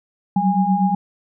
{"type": "tone cluster", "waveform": "sine", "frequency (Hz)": [185.8, 194.1, 820], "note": ["F#3", "G3", "G#5"], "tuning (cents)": [7, -17, -22], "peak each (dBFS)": -19, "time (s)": [0.36, 0.95], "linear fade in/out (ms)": 5, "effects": []}